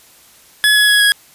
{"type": "tone with pitch steps", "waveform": "25% pulse", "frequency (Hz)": [1700, 1686.3, 1672.7, 1659.3], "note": ["G#6", "G#6", "G#6", "G#6"], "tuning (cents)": [40, 26, 12, -2], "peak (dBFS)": -5, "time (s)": [0.64, 1.12], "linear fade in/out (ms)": 0, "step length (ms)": 120, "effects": ["white hiss -46 dBFS RMS until 1.34 s", "resampled to 32000 Hz"]}